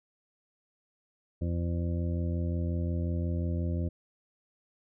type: harmonic tone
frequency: 85.6 Hz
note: F2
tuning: 34 cents flat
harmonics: 1 / 2 / 3 / 4 / 6 / 7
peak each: -29 / -35 / -39 / -41 / -45 / -46 dBFS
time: 1.41-3.89 s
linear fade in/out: 10 ms
effects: none